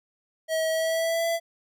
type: tone with pitch glide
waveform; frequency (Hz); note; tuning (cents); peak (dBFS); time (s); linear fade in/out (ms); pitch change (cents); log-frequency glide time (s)
square; 641 to 669; E5 to E5; -49 to +25; -24; 0.48-1.4; 50; +74; 0.7-1.27
effects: none